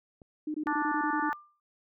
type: click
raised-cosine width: 2 ms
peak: -38 dBFS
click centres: 0.218 s
type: tone bursts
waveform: sine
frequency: 304.9 Hz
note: D#4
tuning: 35 cents flat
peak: -30 dBFS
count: 9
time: 0.47-1.295 s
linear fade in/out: 5 ms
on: 73 ms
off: 21 ms
type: harmonic tone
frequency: 293.7 Hz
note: D4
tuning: in tune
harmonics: 3 / 4 / 5 / 6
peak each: -31 / -33 / -35 / -37 dBFS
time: 0.67-1.33 s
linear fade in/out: 0 ms
type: tone with exponential decay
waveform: sine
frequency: 1191 Hz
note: D6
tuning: 24 cents sharp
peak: -37 dBFS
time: 1.31-1.6 s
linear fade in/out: 2 ms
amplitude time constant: 62 ms
effects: none